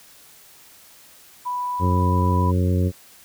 sine tone, 987.8 Hz, B5, in tune, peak -23 dBFS, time 1.45-2.52 s, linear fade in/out 20 ms
harmonic tone, 90.7 Hz, F#2, 34 cents flat, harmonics 1 / 2 / 3 / 4 / 5 / 6, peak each -18 / -24 / -28 / -30 / -32 / -34 dBFS, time 1.79-2.92 s, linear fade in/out 50 ms
effects white hiss -49 dBFS RMS until 3.24 s

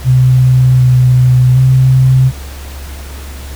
sine tone with pitch steps, 128.1 / 126.6 / 130.5 Hz, C3 / B2 / C3, -36 / +43 / -4 cents, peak -4 dBFS, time 0.04-2.32 s, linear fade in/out 50 ms, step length 760 ms, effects added 69 Hz sine -24 dBFS peak until 3.55 s + pink hiss -32 dBFS RMS until 3.55 s

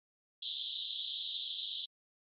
pink band-pass noise, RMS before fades -41 dBFS, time 0.42-1.86 s, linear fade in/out 10 ms, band 3200 to 3900 Hz, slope 96 dB/octave, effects AAC 64 kbps

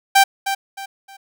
sawtooth tone with echo, 784 Hz, G5, in tune, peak -5 dBFS, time 0.15-0.24 s, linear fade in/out 10 ms, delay 310 ms, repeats 3, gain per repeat -10 dB, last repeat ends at 1.17 s, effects none

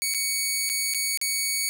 10% pulse tone with dropouts, 2236 Hz, C#7, 14 cents sharp, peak -15 dBFS, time 0.02-1.69 s, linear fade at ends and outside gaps 0 ms, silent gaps 0.139-0.146 / 0.692-0.698 / 0.938-0.946 / 1.174-1.214 s, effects none

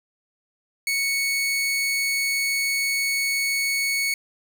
sawtooth tone, 2217 Hz, C#7, in tune, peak -18 dBFS, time 0.87-4.14 s, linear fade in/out 2 ms, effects none

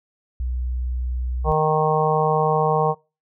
sine tone, 62.1 Hz, B1, 10 cents sharp, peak -22 dBFS, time 0.4-1.52 s, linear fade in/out 0 ms
harmonic tone, 155.1 Hz, D#3, 5 cents flat, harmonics 1 / 3 / 4 / 5 / 6 / 7, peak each -23 / -21 / -26 / -22 / -26 / -25 dBFS, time 1.44-2.95 s, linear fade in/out 50 ms
effects noise-tail reverb RT60 0.3 s tail -24 dB re dry

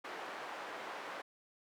white band-pass noise, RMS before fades -45 dBFS, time 0.04-1.22 s, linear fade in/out 10 ms, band 410 to 1400 Hz, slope 12 dB/octave, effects none

